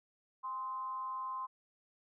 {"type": "tone with frequency modulation", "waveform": "sine", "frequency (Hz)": 1040, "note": "C6", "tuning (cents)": -11, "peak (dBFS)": -37, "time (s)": [0.43, 1.47], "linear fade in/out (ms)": 20, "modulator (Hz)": 227, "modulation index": 0.33, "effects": []}